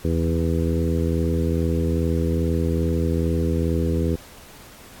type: harmonic tone with a mistuned harmonic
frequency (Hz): 82.41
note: E2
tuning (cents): 0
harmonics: 1 / 2 / 3 / 4 / 5 / 6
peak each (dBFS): -22 / -25 / -27 / -28 / -29 / -30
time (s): 0.04-4.16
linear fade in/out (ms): 10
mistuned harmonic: 1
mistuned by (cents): -41
effects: pink hiss -45 dBFS RMS until 5 s + AAC 64 kbps